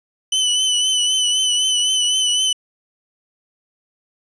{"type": "tone with vibrato", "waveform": "sawtooth", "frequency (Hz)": 3005, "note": "F#7", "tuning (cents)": 26, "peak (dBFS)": -12, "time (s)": [0.32, 2.53], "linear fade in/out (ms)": 5, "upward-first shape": "triangle", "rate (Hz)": 3.9, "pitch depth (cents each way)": 44, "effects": ["resampled to 22050 Hz"]}